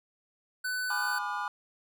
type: tone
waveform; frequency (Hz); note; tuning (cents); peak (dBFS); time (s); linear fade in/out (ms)
square; 1500; F#6; +23; -31; 0.64-1.19; 10
type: chord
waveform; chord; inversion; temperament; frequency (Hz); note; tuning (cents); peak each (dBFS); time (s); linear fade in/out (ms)
triangle; G# diminished seventh; none; just; 830.6 / 996.7 / 1196.1 / 1435.3; G#5 / B5 / D6 / F6; 0 / +16 / +31 / +47; -35; 0.9-1.48; 2
effects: none